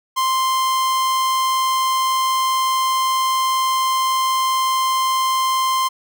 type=tone; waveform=45% pulse; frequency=1046.5 Hz; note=C6; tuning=in tune; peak=-16 dBFS; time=0.16-5.89 s; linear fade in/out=20 ms; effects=none